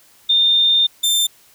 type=tone pair in turn; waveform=sine / sawtooth; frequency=3621 / 3581 Hz; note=A7 / A7; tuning=+49 / +30 cents; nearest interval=unison; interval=19 cents; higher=first; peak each=-11 dBFS; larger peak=neither; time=0.29-0.87 / 1.03-1.27 s; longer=first; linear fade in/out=10 ms; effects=white hiss -51 dBFS RMS until 1.54 s